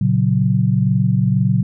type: chord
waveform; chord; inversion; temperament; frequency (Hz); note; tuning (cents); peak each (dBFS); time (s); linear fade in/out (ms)
sine; F# major; first; equal; 116.54 / 138.59 / 185; A#2 / C#3 / F#3; 0 / 0 / 0; -17; 0.01-1.63; 5
effects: none